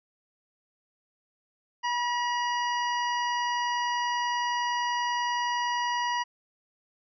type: harmonic tone with a mistuned harmonic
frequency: 960 Hz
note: B5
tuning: 49 cents flat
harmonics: 1 / 2 / 3 / 5 / 6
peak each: -27 / -33 / -37 / -41 / -43 dBFS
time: 1.83-6.24 s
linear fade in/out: 20 ms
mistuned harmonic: 1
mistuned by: +17 cents
effects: none